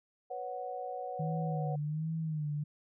sine chord, B suspended second, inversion none, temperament equal, 493.9 / 554.4 / 740 Hz, B4 / C#5 / F#5, 0 / 0 / 0 cents, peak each -42 / -43 / -39 dBFS, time 0.3-1.76 s, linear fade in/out 10 ms
sine tone with vibrato, 154.6 Hz, D#3, 11 cents flat, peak -32 dBFS, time 1.19-2.64 s, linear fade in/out 10 ms, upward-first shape sine, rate 1.3 Hz, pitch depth 80 cents each way
effects none

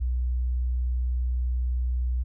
sine tone, 61.74 Hz, B1, in tune, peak -23 dBFS, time 0-2.24 s, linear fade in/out 20 ms, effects none

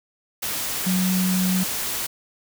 sine tone in noise, 185 Hz, F#3, in tune, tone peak -19 dBFS, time 0.86-1.64 s, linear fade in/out 10 ms, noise white, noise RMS -27 dBFS, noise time 0.42-2.07 s, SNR +5 dB, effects none

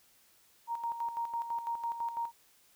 sine tone with tremolo, 932.3 Hz, A#5, in tune, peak -31 dBFS, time 0.67-2.32 s, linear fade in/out 50 ms, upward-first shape square, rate 6 Hz, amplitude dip 60%, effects white hiss -65 dBFS RMS until 2.75 s

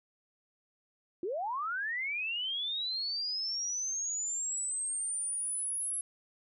sine linear sweep, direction up, 326.2 to 10990 Hz, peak -32 dBFS, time 1.23-6.01 s, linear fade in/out 2 ms, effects none

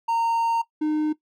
triangle tone pair in turn, 921 / 306 Hz, A#5 / D#4, -21 / -29 cents, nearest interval octave + perfect fifth, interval 1908 cents, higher first, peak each -18 dBFS, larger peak neither, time 0.08-0.62 / 0.81-1.13 s, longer first, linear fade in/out 10 ms, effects noise-tail reverb RT60 0.1 s tail -17 dB re dry

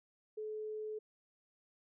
sine tone, 429.9 Hz, A4, 40 cents flat, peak -39 dBFS, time 0.37-0.99 s, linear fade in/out 10 ms, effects none

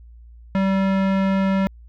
square tone with low-pass filter, 193 Hz, G3, 27 cents flat, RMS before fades -19 dBFS, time 0.55-1.67 s, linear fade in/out 0 ms, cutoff 2200 Hz, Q 0.86, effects added 58 Hz sine -41 dBFS peak until 1.88 s

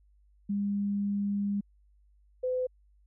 sine tone pair in turn, 202 / 507.5 Hz, G#3 / B4, -48 / +47 cents, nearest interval octave + major third, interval 1595 cents, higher second, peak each -27 / -27 dBFS, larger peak neither, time 0.49-1.61 / 2.43-2.67 s, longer first, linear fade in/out 10 ms, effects added 50 Hz sine -60 dBFS peak until 3.06 s

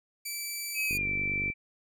10% pulse tone, 2321 Hz, D7, 21 cents flat, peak -25 dBFS, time 0.25-0.98 s, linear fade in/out 10 ms
sine tone with pitch glide, 2545 to 2334 Hz, D#7 to D7, +39 to -11 cents, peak -28 dBFS, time 0.74-1.54 s, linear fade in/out 50 ms, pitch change -150 cents, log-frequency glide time 0.87-1.07 s
click train, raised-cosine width 3 ms, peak -26 dBFS, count 30, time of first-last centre 0.91-1.501 s, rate 49.1 Hz
effects none

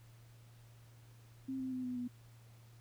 sine tone with pitch steps, 265.1 / 259.9 / 254.9 / 249.9 / 245.1 Hz, C4 / C4 / C4 / B3 / B3, +23 / -11 / -45 / +21 / -13 cents, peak -37 dBFS, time 1.48-2.08 s, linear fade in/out 10 ms, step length 120 ms, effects added 116 Hz sine -57 dBFS peak until 2.8 s + pink hiss -67 dBFS RMS until 2.8 s

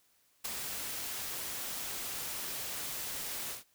white noise with ADSR envelope, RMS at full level -34 dBFS, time 0.44-3.64 s, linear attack 15 ms, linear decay 8 ms, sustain -5 dB, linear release 140 ms, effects white hiss -70 dBFS RMS until 3.74 s

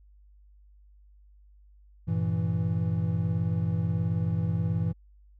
triangle chord, E diminished, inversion first, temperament equal, 98 / 116.54 / 164.81 Hz, G2 / Bb2 / E3, 0 / 0 / 0 cents, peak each -27 / -29 / -26 dBFS, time 2.07-4.93 s, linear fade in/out 20 ms, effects added 50 Hz sine -53 dBFS peak until 5.39 s

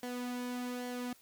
sawtooth tone with flanger, 246.9 Hz, B3, in tune, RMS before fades -39 dBFS, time 0.03-1.13 s, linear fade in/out 2 ms, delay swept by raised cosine 0.78 to 2.58 ms, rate 1.2 Hz, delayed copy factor -0.5, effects white hiss -63 dBFS RMS until 1.21 s

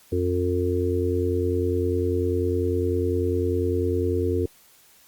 harmonic tone, 90 Hz, F#2, 47 cents flat, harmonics 1 / 3 / 4 / 5, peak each -25 / -29 / -26 / -26 dBFS, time 0.12-4.46 s, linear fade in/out 5 ms, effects white hiss -55 dBFS RMS until 5.07 s + Opus 48 kbps

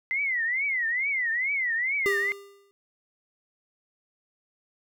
sine tone with vibrato, 2028 Hz, B6, 45 cents sharp, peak -24 dBFS, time 0.11-2.32 s, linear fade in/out 0 ms, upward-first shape triangle, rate 2.3 Hz, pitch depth 230 cents each way
square tone with exponential decay, 400 Hz, G4, 35 cents sharp, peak -23 dBFS, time 2.06-2.71 s, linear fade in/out 0 ms, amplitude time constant 140 ms
effects none

